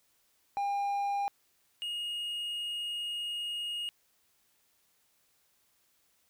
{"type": "tone pair in turn", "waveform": "triangle", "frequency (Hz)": [804, 2865], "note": ["G5", "F7"], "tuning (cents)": [44, 44], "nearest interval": "octave + minor seventh", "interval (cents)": 2200, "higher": "second", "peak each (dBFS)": [-27, -32], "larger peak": "first", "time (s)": [[0.57, 1.28], [1.82, 3.89]], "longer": "second", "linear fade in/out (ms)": 0, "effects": ["white hiss -71 dBFS RMS until 6.29 s"]}